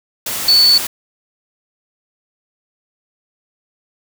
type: tone in noise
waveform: sine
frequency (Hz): 4461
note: C#8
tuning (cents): +10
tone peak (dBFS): -7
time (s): 0.48-0.78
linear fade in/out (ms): 5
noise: white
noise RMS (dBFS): -22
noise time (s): 0.26-0.87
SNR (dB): +12
effects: none